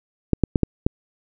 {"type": "clicks", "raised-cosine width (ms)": 3, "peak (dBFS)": -3, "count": 5, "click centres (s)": [0.333, 0.437, 0.558, 0.633, 0.865], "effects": []}